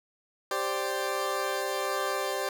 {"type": "chord", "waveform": "20% pulse", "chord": "G suspended fourth", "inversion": "none", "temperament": "equal", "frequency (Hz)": [392, 523.3, 587.3], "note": ["G4", "C5", "D5"], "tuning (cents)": [0, 0, 0], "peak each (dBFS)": -28, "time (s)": [0.51, 2.49], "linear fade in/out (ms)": 2, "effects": []}